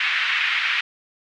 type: band-pass noise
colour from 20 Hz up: pink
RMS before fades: -22 dBFS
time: 0-0.81 s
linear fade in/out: 5 ms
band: 1700 to 2900 Hz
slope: 24 dB/octave
effects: none